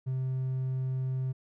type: tone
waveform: triangle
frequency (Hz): 130.4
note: C3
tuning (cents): -5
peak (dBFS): -26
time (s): 0.06-1.33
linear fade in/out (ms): 20
effects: tanh soft clip ceiling -22 dBFS